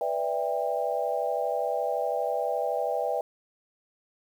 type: chord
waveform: sine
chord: E minor seventh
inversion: second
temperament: equal with one note detuned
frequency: 493.9 / 587.3 / 659.3 / 797.7 Hz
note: B4 / D5 / E5 / G5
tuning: 0 / 0 / 0 / +30 cents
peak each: -31 dBFS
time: 0.01-3.21 s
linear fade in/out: 2 ms
effects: 9-bit